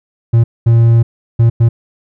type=tone bursts at uneven times; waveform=triangle; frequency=115.9 Hz; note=A#2; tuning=10 cents flat; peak=-3 dBFS; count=4; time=0.33-0.44 / 0.66-1.03 / 1.39-1.5 / 1.6-1.69 s; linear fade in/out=10 ms; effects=none